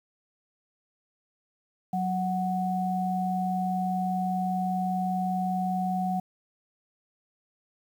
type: tone pair together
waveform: sine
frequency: 185 / 740 Hz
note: F#3 / F#5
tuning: 0 / 0 cents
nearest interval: 2 octaves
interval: 2400 cents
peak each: -28 dBFS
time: 1.93-6.2 s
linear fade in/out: 5 ms
effects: 9-bit